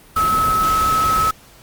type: tone in noise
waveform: sine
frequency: 1292 Hz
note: E6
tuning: 35 cents flat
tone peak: -14 dBFS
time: 0.16-1.31 s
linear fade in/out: 5 ms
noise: pink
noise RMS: -25 dBFS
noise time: 0.16-1.31 s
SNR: +8 dB
effects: pink hiss -46 dBFS RMS until 1.62 s + Opus 32 kbps